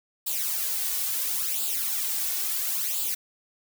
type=noise with flanger; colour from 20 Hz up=blue; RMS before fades=-28 dBFS; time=0.26-3.15 s; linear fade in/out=10 ms; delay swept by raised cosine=0.25 to 2.75 ms; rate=0.73 Hz; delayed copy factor=+0.7; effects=none